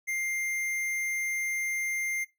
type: tone with hard clipping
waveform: sine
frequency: 2100 Hz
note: C7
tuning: 6 cents sharp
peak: -30 dBFS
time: 0.07-2.25 s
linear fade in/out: 20 ms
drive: 18 dB
effects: noise-tail reverb RT60 0.2 s tail -19 dB re dry